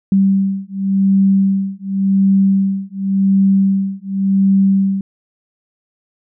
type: beating tone pair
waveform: sine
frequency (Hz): 194.1 / 195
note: G3 / G3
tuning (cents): -17 / -9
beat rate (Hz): 0.9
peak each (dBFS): -14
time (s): 0.12-5.01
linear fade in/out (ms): 2
effects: none